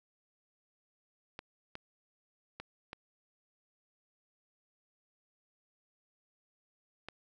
clicks, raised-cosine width 0.3 ms, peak -26 dBFS, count 5, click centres 1.391 / 1.754 / 2.6 / 2.931 / 7.086 s, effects none

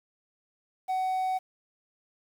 triangle tone with quantisation, 750 Hz, F#5, 23 cents sharp, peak -24 dBFS, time 0.88-1.39 s, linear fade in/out 20 ms, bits 9, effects none

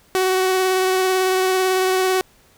sawtooth tone with vibrato, 374.2 Hz, F#4, 20 cents sharp, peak -12 dBFS, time 0.15-2.21 s, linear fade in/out 0 ms, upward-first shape triangle, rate 18 Hz, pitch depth 18 cents each way, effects pink hiss -54 dBFS RMS until 2.57 s

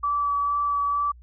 sine tone with vibrato, 1151 Hz, D6, 35 cents flat, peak -21 dBFS, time 0.03-1.12 s, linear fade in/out 10 ms, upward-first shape sine, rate 2.2 Hz, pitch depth 12 cents each way, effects added 60 Hz sine -45 dBFS peak until 1.22 s

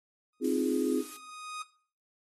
sawtooth tone with exponential growth, 1244.5 Hz, D#6, in tune, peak -32 dBFS, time 0.33-1.62 s, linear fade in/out 2 ms, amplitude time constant 280 ms
sine chord, F minor seventh, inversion second, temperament equal, 261.6 / 311.1 / 349.2 / 415.3 Hz, C4 / Eb4 / F4 / Ab4, 0 / 0 / 0 / 0 cents, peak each -29 / -33 / -32 / -32 dBFS, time 0.4-1.04 s, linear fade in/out 50 ms
blue noise, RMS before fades -44 dBFS, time 0.44-1.17 s, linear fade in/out 5 ms
effects noise-tail reverb RT60 0.5 s tail -18 dB re dry + AAC 32 kbps

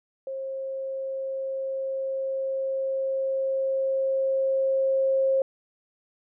sine tone with level ramp, 535 Hz, C5, 38 cents sharp, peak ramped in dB -30 to -19 dBFS, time 0.27-5.42 s, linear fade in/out 2 ms, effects none

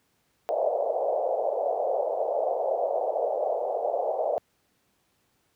pink band-pass noise, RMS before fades -27 dBFS, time 0.49-4.38 s, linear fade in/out 0 ms, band 500 to 720 Hz, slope 48 dB/octave, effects pink hiss -70 dBFS RMS until 5.55 s + high-pass 80 Hz 12 dB/octave

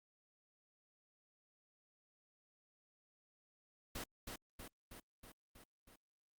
pink noise with echo, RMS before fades -45 dBFS, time 3.95-4.04 s, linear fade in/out 5 ms, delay 320 ms, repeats 6, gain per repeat -3 dB, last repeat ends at 5.96 s, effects Opus 48 kbps

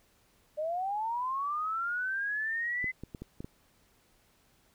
sine linear sweep, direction up, 593 to 2049 Hz, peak -30 dBFS, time 0.57-2.92 s, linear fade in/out 20 ms
clicks, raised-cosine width 3 ms, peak -27 dBFS, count 6, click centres 2.843 / 3.036 / 3.148 / 3.22 / 3.405 / 3.445 s
effects pink hiss -67 dBFS RMS until 4.74 s

